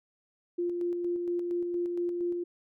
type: tone with tremolo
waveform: sine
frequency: 349.2 Hz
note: F4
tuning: in tune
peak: -27 dBFS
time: 0.58-2.44 s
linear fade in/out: 10 ms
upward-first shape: square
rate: 4.3 Hz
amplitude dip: 30%
effects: none